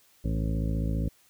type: harmonic tone with a mistuned harmonic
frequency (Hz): 55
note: A1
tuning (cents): 0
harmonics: 1 / 2 / 3 / 4 / 5 / 6 / 8 / 9 / 10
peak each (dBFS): -28 / -33 / -32 / -37 / -37 / -44 / -46 / -47 / -45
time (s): 0.24-1.09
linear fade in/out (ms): 10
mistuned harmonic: 1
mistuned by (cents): +140
effects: white hiss -62 dBFS RMS until 1.29 s